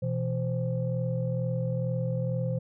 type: tone cluster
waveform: sine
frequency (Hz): 124.4 / 166.6 / 521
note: B2 / E3 / C5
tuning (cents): +13 / +19 / -7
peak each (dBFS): -28 / -31 / -33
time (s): 0.02-2.59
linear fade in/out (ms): 10
effects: tanh soft clip ceiling -18 dBFS